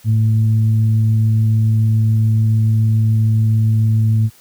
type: tone with frequency modulation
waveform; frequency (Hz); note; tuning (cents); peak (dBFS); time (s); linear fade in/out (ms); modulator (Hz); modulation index
sine; 109.5; A2; -8; -10; 0.04-4.3; 50; 113; 0.42
effects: white hiss -48 dBFS RMS until 4.4 s + high-pass 60 Hz 12 dB/octave